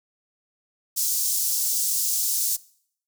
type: high-pass noise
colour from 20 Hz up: pink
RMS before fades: -24 dBFS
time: 0.96-2.57 s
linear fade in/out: 20 ms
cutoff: 5700 Hz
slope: 24 dB/octave
effects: noise-tail reverb RT60 0.6 s tail -21 dB re dry